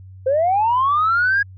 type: linear sweep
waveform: sine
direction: up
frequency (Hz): 504 to 1661.2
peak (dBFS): -13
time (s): 0.26-1.43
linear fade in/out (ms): 10
effects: tanh soft clip ceiling -10 dBFS + added 94 Hz sine -37 dBFS peak until 1.57 s